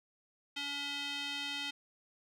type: tone with band-pass filter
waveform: square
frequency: 284.7 Hz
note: C#4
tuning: 46 cents sharp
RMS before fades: -39 dBFS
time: 0.56-1.71 s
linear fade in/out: 10 ms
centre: 3200 Hz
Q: 2.7
effects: none